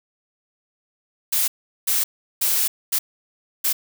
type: noise bursts at uneven times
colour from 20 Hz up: blue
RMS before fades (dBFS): -20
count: 5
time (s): 1.32-1.48 / 1.87-2.04 / 2.41-2.68 / 2.92-2.99 / 3.64-3.73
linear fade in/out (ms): 10
effects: none